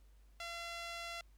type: tone with band-pass filter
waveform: sawtooth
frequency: 682 Hz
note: F5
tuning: 41 cents flat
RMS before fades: -45 dBFS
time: 0.4-1.21 s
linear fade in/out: 2 ms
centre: 3100 Hz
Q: 0.75
effects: added 50 Hz sine -60 dBFS peak until 1.37 s + pink hiss -75 dBFS RMS until 1.37 s